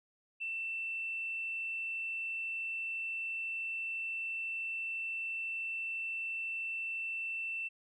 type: tone with tanh clipping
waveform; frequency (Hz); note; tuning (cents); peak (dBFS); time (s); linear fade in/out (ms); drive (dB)
triangle; 2677; E7; +26; -35; 0.4-7.69; 20; 3
effects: resampled to 22050 Hz